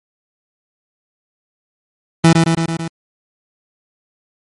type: tone with echo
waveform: 30% pulse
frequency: 164.81 Hz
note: E3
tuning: in tune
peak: -3 dBFS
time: 2.24-2.33 s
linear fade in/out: 5 ms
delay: 110 ms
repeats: 5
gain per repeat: -3 dB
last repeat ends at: 2.88 s
effects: MP3 48 kbps